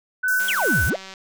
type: tone with tremolo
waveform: sine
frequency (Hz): 1504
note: F#6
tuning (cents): +28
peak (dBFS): -17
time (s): 0.23-0.94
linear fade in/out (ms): 10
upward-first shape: sine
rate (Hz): 2.4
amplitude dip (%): 60
type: high-pass noise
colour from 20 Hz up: white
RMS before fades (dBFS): -31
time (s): 0.28-0.9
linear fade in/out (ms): 2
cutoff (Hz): 5300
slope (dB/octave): 48
type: click train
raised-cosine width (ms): 0.2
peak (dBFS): -21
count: 142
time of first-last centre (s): 0.4-1.138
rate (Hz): 191
type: exponential two-way sweep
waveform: triangle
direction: down then up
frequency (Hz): 3505 to 61.74 to 779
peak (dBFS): -19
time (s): 0.48-0.96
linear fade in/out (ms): 5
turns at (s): 0.85
effects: none